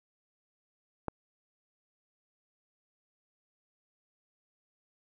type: click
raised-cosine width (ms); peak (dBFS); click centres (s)
1; -18; 1.083
effects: none